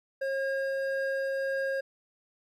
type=tone pair together; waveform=triangle; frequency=541 / 1621.2 Hz; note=C#5 / G#6; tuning=-42 / -42 cents; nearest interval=octave + perfect fifth; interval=1900 cents; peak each=-27 / -33 dBFS; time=0.21-1.81 s; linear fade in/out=10 ms; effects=none